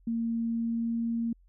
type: tone with pitch glide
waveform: sine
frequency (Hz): 230 to 231.3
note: A#3 to A#3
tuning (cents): -23 to -13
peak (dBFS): -27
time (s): 0.07-1.33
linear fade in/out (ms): 5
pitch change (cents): +10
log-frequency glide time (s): 0.47-1
effects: added 44 Hz sine -57 dBFS peak until 1.48 s